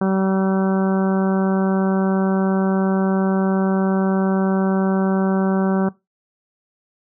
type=harmonic tone; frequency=191.4 Hz; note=G3; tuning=41 cents flat; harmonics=1 / 2 / 3 / 4 / 5 / 6 / 7 / 8; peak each=-17 / -23 / -27 / -29 / -31 / -33 / -34 / -35 dBFS; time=0.01-5.89 s; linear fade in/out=5 ms; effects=noise-tail reverb RT60 0.2 s tail -20 dB re dry